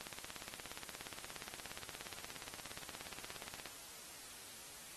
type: click train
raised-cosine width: 0.2 ms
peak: -27 dBFS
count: 63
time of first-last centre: 0.01-3.657 s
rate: 17 Hz
effects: white hiss -53 dBFS RMS until 4.96 s + AAC 32 kbps